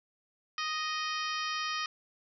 harmonic tone, 622.3 Hz, D#5, in tune, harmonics 2 / 3 / 4 / 5 / 6 / 7 / 8 / 9, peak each -35 / -39 / -40 / -41 / -46 / -45 / -42 / -44 dBFS, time 0.58-1.86 s, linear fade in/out 2 ms, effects none

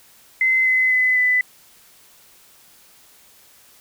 sine tone with pitch steps, 2055 / 2036 / 2017 / 1998.8 Hz, C7 / C7 / B6 / B6, -32 / -48 / +36 / +20 cents, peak -14 dBFS, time 0.41-1.41 s, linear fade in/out 2 ms, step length 250 ms, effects white hiss -51 dBFS RMS until 3.8 s

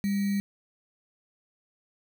sine tone with sample-and-hold, 199.9 Hz, G3, 34 cents sharp, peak -24 dBFS, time 0.04-0.4 s, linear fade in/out 0 ms, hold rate 2100 Hz, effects none

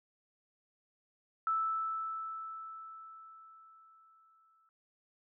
sine tone with exponential decay, 1316 Hz, E6, 3 cents flat, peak -28 dBFS, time 1.47-4.69 s, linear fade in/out 1 ms, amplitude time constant 700 ms, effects none

